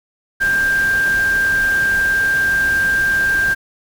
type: tone in noise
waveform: sine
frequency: 1587 Hz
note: G6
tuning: 21 cents sharp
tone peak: -13 dBFS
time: 0.4-3.55 s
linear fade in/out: 20 ms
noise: pink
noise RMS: -29 dBFS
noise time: 0.4-3.55 s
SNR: +13 dB
effects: none